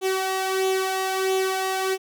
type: tone with flanger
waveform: sawtooth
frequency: 380 Hz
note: F#4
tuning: 46 cents sharp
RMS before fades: -24 dBFS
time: 0.01-1.98 s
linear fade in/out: 50 ms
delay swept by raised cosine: 0.29 to 1.59 ms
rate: 1.5 Hz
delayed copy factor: +0.55
effects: none